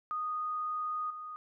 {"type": "tone with level steps", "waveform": "sine", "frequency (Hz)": 1238, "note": "D#6", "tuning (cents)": -9, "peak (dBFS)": [-32, -40], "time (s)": [0.11, 1.36], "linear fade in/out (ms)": 0, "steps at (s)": 1.1, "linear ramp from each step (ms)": 5, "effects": []}